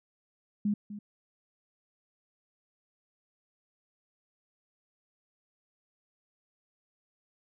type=tone with echo; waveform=sine; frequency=206.7 Hz; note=G#3; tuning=8 cents flat; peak=-25 dBFS; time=0.65-0.74 s; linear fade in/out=5 ms; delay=250 ms; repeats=1; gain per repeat=-13 dB; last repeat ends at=0.99 s; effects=none